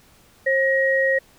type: tone pair together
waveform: sine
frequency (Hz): 535 / 1890.1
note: C5 / A#6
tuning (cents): +38 / +23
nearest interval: octave + minor seventh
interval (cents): 2185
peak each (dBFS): -19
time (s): 0.46-1.19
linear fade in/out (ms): 10
effects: pink hiss -54 dBFS RMS until 1.38 s